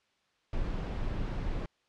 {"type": "noise", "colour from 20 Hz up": "brown", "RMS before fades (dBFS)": -33, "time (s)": [0.53, 1.66], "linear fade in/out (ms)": 2, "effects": ["white hiss -72 dBFS RMS until 1.88 s", "low-pass 4000 Hz 12 dB/octave"]}